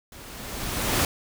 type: noise with level ramp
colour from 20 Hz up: pink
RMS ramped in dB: -45 to -21 dBFS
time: 0.12-1.05 s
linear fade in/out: 2 ms
effects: none